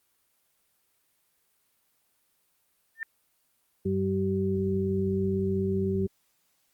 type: tone with exponential growth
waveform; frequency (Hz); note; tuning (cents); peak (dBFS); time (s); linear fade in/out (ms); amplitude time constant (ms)
sine; 1800; A6; +39; -26; 2.95-3.03; 1; 16
type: harmonic tone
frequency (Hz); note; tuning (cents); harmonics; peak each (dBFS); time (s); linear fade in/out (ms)
96.1; G2; -34; 1 / 2 / 4; -31 / -28 / -28; 3.85-6.07; 10
effects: white hiss -71 dBFS RMS until 6.73 s + Opus 32 kbps